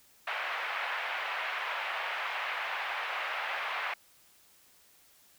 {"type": "band-pass noise", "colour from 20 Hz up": "white", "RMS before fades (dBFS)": -35, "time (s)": [0.27, 3.94], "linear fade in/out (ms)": 5, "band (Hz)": [660, 2500], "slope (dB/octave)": 24, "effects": ["white hiss -62 dBFS RMS until 5.38 s"]}